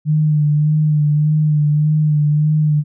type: tone with vibrato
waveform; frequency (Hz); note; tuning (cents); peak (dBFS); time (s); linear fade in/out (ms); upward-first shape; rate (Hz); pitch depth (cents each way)
sine; 151.1; D3; +50; -11; 0.05-2.84; 50; sine; 1.7; 32
effects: none